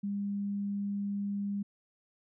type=tone; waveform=sine; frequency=201.4 Hz; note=G3; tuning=47 cents sharp; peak=-31 dBFS; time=0.03-1.63 s; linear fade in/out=10 ms; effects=none